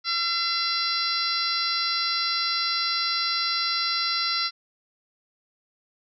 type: harmonic tone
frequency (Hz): 680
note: F5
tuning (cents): -46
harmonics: 2 / 3 / 4 / 5 / 6 / 7 / 8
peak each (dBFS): -30 / -33 / -38 / -37 / -28 / -28 / -32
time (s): 0.04-4.51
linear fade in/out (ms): 50
effects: none